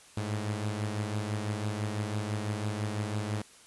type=beating tone pair; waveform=sawtooth; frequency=104 / 110 Hz; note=G#2 / A2; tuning=+3 / 0 cents; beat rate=6 Hz; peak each=-28 / -33 dBFS; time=0.17-3.42 s; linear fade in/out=5 ms; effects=white hiss -55 dBFS RMS until 3.66 s + resampled to 24000 Hz